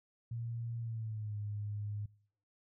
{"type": "tone with pitch glide", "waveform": "sine", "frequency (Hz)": [116.6, 103.88], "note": ["A#2", "G#2"], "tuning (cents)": [1, 1], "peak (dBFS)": -37, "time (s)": [0.31, 2.06], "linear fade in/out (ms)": 5, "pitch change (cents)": -200, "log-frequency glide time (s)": [0.79, 1.37], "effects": ["noise-tail reverb RT60 0.6 s tail -24 dB re dry"]}